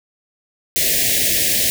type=band-stop noise; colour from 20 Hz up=white; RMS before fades=-17 dBFS; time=0.76-1.7 s; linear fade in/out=0 ms; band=700 to 1700 Hz; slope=96 dB/octave; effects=none